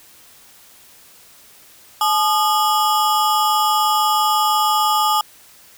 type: ring-modulated tone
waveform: square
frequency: 1039 Hz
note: C6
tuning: 12 cents flat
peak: -12 dBFS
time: 2.01-5.21 s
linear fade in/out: 2 ms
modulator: 182 Hz
effects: white hiss -47 dBFS RMS until 5.77 s